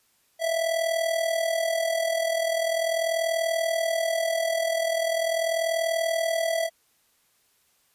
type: tone with amplitude modulation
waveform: square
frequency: 659.3 Hz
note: E5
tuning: in tune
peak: -21 dBFS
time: 0.39-6.7 s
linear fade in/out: 50 ms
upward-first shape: sine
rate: 40.4 Hz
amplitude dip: 65%
effects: white hiss -66 dBFS RMS until 7.94 s + resampled to 32000 Hz